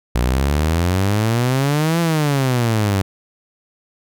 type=exponential two-way sweep; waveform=sawtooth; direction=up then down; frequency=58.27 to 171 to 94.4 Hz; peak=-11 dBFS; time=0.15-3.02 s; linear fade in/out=5 ms; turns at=2 s; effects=none